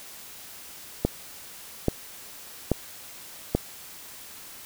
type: click train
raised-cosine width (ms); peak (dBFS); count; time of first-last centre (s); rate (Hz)
2; -7; 4; 1.05-3.55; 1.2
effects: white hiss -44 dBFS RMS until 4.65 s